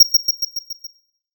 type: tone with echo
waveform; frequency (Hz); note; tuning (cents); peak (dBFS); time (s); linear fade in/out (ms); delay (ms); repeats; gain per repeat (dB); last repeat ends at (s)
square; 5588; F8; 0; -4; 0-0.03; 5; 140; 6; -4; 0.87
effects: noise-tail reverb RT60 0.7 s tail -17 dB re dry